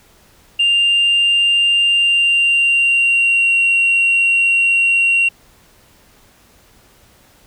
sine tone with pitch glide, 2794 to 2748 Hz, F7 to F7, 0 to -29 cents, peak -9 dBFS, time 0.59-5.29 s, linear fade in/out 10 ms, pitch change -29 cents, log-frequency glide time 1.86-3.58 s, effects tanh soft clip ceiling -8 dBFS + pink hiss -50 dBFS RMS until 7.46 s

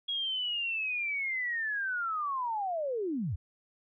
sine linear sweep, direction down, 3322 to 69.3 Hz, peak -30 dBFS, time 0.08-3.36 s, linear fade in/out 10 ms, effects none

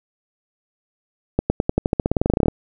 accelerating click train, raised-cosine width 2 ms, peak -3 dBFS, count 20, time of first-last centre 1.39-2.483 s, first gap 110 ms, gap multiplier 0.92, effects none

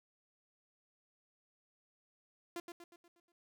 sawtooth tone with echo, 344.3 Hz, F4, 25 cents flat, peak -36 dBFS, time 2.56-2.6 s, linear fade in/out 2 ms, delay 120 ms, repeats 6, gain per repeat -6 dB, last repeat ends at 3.32 s, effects none

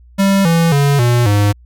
square tone with pitch steps, 196 / 166.73 / 141.83 / 120.65 / 102.63 Hz, G3 / E3 / C#3 / B2 / G#2, 0 / +20 / +40 / -40 / -20 cents, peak -10 dBFS, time 0.18-1.53 s, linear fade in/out 20 ms, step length 270 ms, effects added 60 Hz sine -40 dBFS peak until 1.65 s

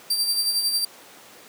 sawtooth tone with tremolo, 4699 Hz, D8, in tune, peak -16 dBFS, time 0.1-0.85 s, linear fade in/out 5 ms, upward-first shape sine, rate 11 Hz, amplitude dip 50%, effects pink hiss -46 dBFS RMS until 1.48 s + high-pass 300 Hz 12 dB/octave

